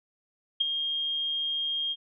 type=tone with ADSR envelope; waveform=sine; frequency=3227 Hz; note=G7; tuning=50 cents sharp; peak=-19 dBFS; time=0.6-1.96 s; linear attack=11 ms; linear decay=14 ms; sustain=-8 dB; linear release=46 ms; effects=none